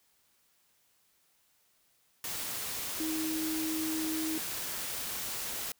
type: tone in noise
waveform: sine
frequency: 316.5 Hz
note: D#4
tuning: 30 cents sharp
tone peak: -32 dBFS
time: 3-4.38 s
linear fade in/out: 2 ms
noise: white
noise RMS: -37 dBFS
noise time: 2.24-5.72 s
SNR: +2 dB
effects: white hiss -70 dBFS RMS until 5.79 s